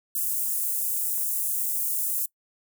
white high-pass noise, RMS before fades -27 dBFS, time 0.15-2.26 s, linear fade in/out 5 ms, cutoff 8500 Hz, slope 24 dB/octave, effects noise-tail reverb RT60 0.1 s tail -23 dB re dry

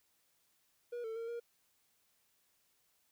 triangle tone with pitch steps, 480.6 / 446.7 / 459.4 / 470.8 Hz, B4 / A4 / A#4 / A#4, -47 / +26 / -25 / +17 cents, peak -37 dBFS, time 0.92-1.4 s, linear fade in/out 10 ms, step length 120 ms, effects white hiss -75 dBFS RMS until 3.11 s

